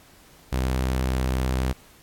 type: tone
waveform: sawtooth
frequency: 64.2 Hz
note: C2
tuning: 32 cents flat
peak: -18 dBFS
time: 0.52-1.73 s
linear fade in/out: 10 ms
effects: pink hiss -53 dBFS RMS until 2.02 s + AAC 64 kbps